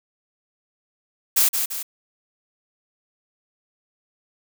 blue noise with echo, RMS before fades -17 dBFS, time 1.36-1.49 s, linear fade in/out 10 ms, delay 170 ms, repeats 2, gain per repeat -6 dB, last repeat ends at 1.83 s, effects none

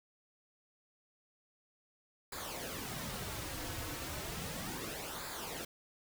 pink noise with flanger, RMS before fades -42 dBFS, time 2.32-5.65 s, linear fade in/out 5 ms, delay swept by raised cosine 0.34 to 5.04 ms, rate 0.34 Hz, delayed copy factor -0.65, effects none

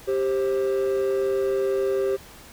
triangle tone pair together, 393.4 / 529.7 Hz, G4 / C5, +6 / +21 cents, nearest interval perfect fourth, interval 515 cents, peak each -19 / -24 dBFS, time 0.07-2.17 s, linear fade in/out 20 ms, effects tanh soft clip ceiling -14 dBFS + pink hiss -46 dBFS RMS until 2.52 s

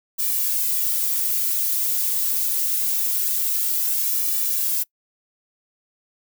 violet noise with flanger, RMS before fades -22 dBFS, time 0.18-4.84 s, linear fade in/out 20 ms, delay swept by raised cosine 1.7 to 3.6 ms, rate 0.24 Hz, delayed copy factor +0.9, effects noise-tail reverb RT60 0.1 s tail -24 dB re dry

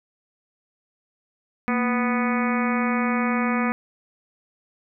harmonic tone with a mistuned harmonic, 247.1 Hz, B3, 1 cent sharp, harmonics 1 / 2 / 3 / 4 / 5 / 6 / 7 / 8 / 9 / 10, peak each -22 / -31 / -32 / -32 / -29 / -36 / -34 / -35 / -32 / -38 dBFS, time 1.68-3.72 s, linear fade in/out 0 ms, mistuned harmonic 1, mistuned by -110 cents, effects none

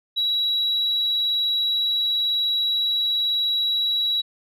sine tone, 3893 Hz, B7, 26 cents flat, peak -18 dBFS, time 0.16-4.22 s, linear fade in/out 20 ms, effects tanh soft clip ceiling -16 dBFS

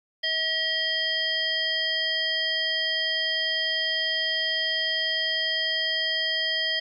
harmonic tone with a mistuned harmonic, 639 Hz, D#5, 46 cents sharp, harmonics 1 / 3 / 5 / 7 / 8, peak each -36 / -28 / -27 / -36 / -31 dBFS, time 0.23-6.8 s, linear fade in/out 10 ms, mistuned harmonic 8, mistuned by -40 cents, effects 10-bit

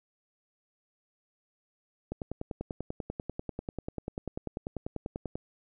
click train, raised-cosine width 2 ms, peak -21 dBFS, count 34, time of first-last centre 2.12-5.355 s, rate 10.2 Hz, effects none

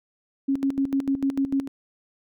sine tone with tremolo, 273.2 Hz, C#4, 25 cents flat, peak -19 dBFS, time 0.48-1.68 s, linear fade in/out 10 ms, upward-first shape square, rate 6.7 Hz, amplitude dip 75%, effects none

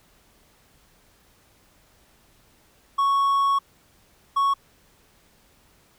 triangle tone bursts at uneven times, 1108.7 Hz, C#6, in tune, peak -16 dBFS, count 2, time 2.98-3.59 / 4.36-4.54 s, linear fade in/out 10 ms, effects pink hiss -59 dBFS RMS until 5.98 s

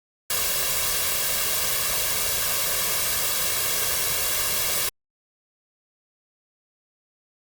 white noise with comb filter, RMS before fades -24 dBFS, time 0.3-4.89 s, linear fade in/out 2 ms, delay 1.8 ms, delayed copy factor +0.7, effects Opus 48 kbps

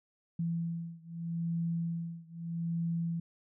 sine beating tone pair, 167.4 / 168.2 Hz, E3 / E3, +27 / +35 cents, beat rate 0.8 Hz, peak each -35 / -36 dBFS, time 0.39-3.2 s, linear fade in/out 5 ms, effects none

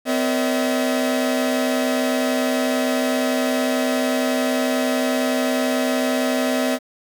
45% pulse tone cluster, 255.6 / 464.3 / 571 / 642 Hz, C4 / A#4 / D5 / E5, -40 / -7 / -49 / -46 cents, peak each -21 / -29 / -26 / -24 dBFS, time 0.05-6.79 s, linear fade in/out 50 ms, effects 8-bit

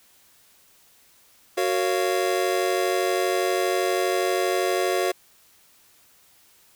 square chord, Gb major seventh, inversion none, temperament just, 370 / 462.5 / 555 / 693.7 Hz, Gb4 / Bb4 / Db5 / F5, 0 / -14 / +2 / -12 cents, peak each -25 / -30 / -29 / -28 dBFS, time 1.57-5.12 s, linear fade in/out 10 ms, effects white hiss -57 dBFS RMS until 6.75 s

